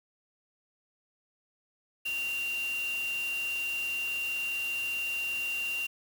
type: tone in noise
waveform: sine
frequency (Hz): 2770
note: F7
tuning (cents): -15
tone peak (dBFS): -30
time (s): 2.05-5.87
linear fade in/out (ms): 10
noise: white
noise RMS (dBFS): -44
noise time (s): 2.05-5.87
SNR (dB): +11
effects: none